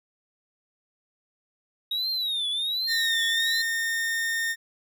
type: tone with vibrato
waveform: triangle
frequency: 3776 Hz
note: A#7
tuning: 22 cents sharp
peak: -24 dBFS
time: 1.91-3.62 s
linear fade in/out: 5 ms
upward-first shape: triangle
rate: 1.3 Hz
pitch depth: 190 cents each way
type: tone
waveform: 40% pulse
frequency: 1828 Hz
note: A#6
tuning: 34 cents flat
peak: -24 dBFS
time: 2.87-4.56 s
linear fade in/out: 50 ms
effects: none